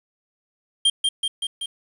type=tone with echo; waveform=square; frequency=3188 Hz; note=G7; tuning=28 cents sharp; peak=-15 dBFS; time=0.85-0.9 s; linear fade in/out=5 ms; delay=190 ms; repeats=4; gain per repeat=-3 dB; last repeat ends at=1.66 s; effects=resampled to 32000 Hz + 8-bit